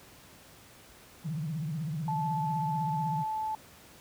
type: tone with vibrato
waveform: sine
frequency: 155.3 Hz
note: D#3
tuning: 3 cents flat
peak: -31 dBFS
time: 1.24-3.24 s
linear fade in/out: 20 ms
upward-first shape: triangle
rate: 16 Hz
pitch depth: 210 cents each way
type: tone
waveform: sine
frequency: 871 Hz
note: A5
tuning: 18 cents flat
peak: -30 dBFS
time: 2.08-3.55 s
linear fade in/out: 2 ms
effects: pink hiss -54 dBFS RMS until 4 s + high-pass 60 Hz 12 dB/octave